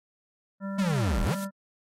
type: harmonic tone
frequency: 196 Hz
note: G3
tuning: in tune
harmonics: 1 / 3 / 5 / 7 / 9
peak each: -31 / -40 / -46 / -43 / -50 dBFS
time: 0.6-1.51 s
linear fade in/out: 50 ms
type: noise with exponential growth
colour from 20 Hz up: blue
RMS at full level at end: -37 dBFS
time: 0.62-1.45 s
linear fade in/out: 5 ms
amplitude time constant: 180 ms
type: linear two-way sweep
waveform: square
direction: down then up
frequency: 207.7 to 32.39 to 207.7 Hz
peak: -25 dBFS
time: 0.78-1.35 s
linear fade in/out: 10 ms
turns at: 1.23 s
effects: low-pass 11000 Hz 12 dB/octave + AAC 48 kbps